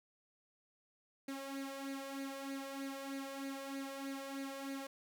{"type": "tone with flanger", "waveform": "sawtooth", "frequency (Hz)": 273.2, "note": "C#4", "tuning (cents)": -25, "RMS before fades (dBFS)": -44, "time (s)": [1.28, 4.87], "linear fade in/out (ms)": 5, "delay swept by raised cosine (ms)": [0.45, 1.75], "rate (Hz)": 3.2, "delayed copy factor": 0.65, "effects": []}